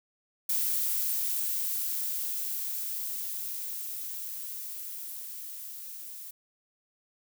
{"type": "noise with level ramp", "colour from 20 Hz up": "violet", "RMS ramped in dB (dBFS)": [-28, -43], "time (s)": [0.49, 6.31], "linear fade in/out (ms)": 5, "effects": []}